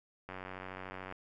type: click train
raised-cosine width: 0.5 ms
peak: -28 dBFS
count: 79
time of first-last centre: 0.29-1.124 s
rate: 93.5 Hz
effects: none